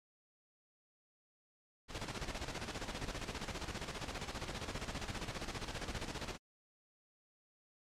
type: noise with tremolo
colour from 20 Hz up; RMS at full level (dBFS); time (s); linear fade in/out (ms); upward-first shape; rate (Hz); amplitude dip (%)
pink; -40; 1.88-6.38; 50; square; 15; 60
effects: low-pass 6000 Hz 12 dB/octave + MP3 64 kbps